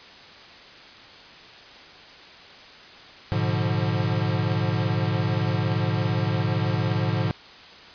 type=chord; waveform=square; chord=G# diminished seventh; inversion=none; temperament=equal with one note detuned; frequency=105.95 / 123.47 / 146.83 / 174.61 Hz; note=G#2 / B2 / D3 / F3; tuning=+35 / 0 / 0 / 0 cents; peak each=-26 / -29 / -29 / -30 dBFS; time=3.32-7.31 s; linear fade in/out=0 ms; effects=white hiss -45 dBFS RMS until 7.94 s + resampled to 11025 Hz